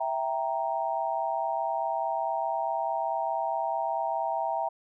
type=chord; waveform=sine; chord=E diminished; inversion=none; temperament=equal; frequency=659.3 / 784 / 932.3 Hz; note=E5 / G5 / Bb5; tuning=0 / 0 / 0 cents; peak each=-31 dBFS; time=0-4.69 s; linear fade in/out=10 ms; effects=none

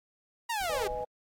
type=linear sweep; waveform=sawtooth; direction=down; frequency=962 to 370 Hz; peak=-26 dBFS; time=0.49-0.88 s; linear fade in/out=10 ms
type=noise; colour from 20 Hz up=brown; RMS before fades=-46 dBFS; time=0.6-1.04 s; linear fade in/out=5 ms
type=chord; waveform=sine; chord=G# minor; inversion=first; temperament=just; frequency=498.4 / 623 / 830.6 Hz; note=B4 / D#5 / G#5; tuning=+16 / +2 / 0 cents; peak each=-36 / -38 / -36 dBFS; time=0.69-1.05 s; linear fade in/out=10 ms
effects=AAC 64 kbps

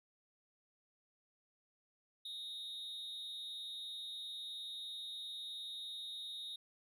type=tone with amplitude modulation; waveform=triangle; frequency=3729 Hz; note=A#7; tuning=in tune; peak=-39 dBFS; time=2.25-6.56 s; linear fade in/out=5 ms; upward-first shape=sine; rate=277 Hz; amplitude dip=65%; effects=none

